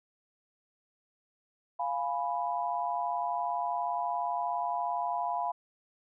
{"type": "chord", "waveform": "sine", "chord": "F diminished", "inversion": "none", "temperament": "equal", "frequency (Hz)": [698.5, 830.6, 987.8], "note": ["F5", "Ab5", "Cb6"], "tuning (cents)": [0, 0, 0], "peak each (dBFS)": [-33, -35, -33], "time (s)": [1.79, 5.52], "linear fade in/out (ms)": 10, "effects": []}